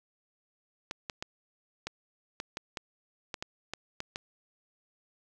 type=clicks; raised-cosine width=0.2 ms; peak=-18 dBFS; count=12; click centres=0.911 / 1.098 / 1.225 / 1.87 / 2.401 / 2.571 / 2.772 / 3.342 / 3.425 / 3.736 / 4.004 / 4.159 s; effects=none